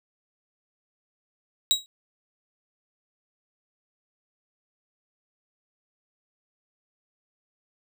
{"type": "tone with exponential decay", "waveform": "35% pulse", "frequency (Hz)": 3835, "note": "A#7", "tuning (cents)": 48, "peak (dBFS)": -12, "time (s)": [1.71, 1.86], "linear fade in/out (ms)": 0, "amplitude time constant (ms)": 31, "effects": []}